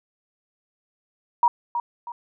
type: tone with echo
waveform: sine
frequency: 951 Hz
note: A#5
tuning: 34 cents sharp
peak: -13 dBFS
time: 1.43-1.48 s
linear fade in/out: 2 ms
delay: 320 ms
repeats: 2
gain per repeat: -9 dB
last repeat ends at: 2.12 s
effects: none